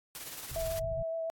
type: noise with tremolo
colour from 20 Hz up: white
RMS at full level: -41 dBFS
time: 0.15-0.79 s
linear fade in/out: 0 ms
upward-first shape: sine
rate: 18 Hz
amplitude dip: 45%
type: low-pass noise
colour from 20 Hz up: pink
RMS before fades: -40 dBFS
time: 0.51-1.03 s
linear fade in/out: 5 ms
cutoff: 160 Hz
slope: 96 dB/octave
type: tone with vibrato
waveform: sine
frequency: 655 Hz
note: E5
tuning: 11 cents flat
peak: -32 dBFS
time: 0.56-1.3 s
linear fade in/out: 0 ms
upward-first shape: sine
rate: 7.1 Hz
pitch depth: 13 cents each way
effects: AAC 64 kbps